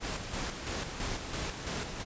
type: noise with tremolo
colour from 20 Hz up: pink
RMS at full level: -35 dBFS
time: 0-2.05 s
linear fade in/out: 50 ms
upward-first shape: square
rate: 3 Hz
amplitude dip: 45%
effects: resampled to 16000 Hz